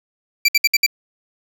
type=tone bursts; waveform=25% pulse; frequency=2339 Hz; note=D7; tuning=8 cents flat; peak=-7 dBFS; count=5; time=0.45-0.864 s; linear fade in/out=5 ms; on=34 ms; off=61 ms; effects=7-bit